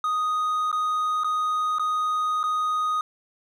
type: tone with dropouts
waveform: triangle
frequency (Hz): 1244.5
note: D#6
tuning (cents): 0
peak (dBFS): -20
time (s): 0.04-3.01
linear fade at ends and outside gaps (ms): 2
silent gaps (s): 0.716-0.727 / 1.236-1.244 / 1.785-1.795 / 2.431-2.438
effects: none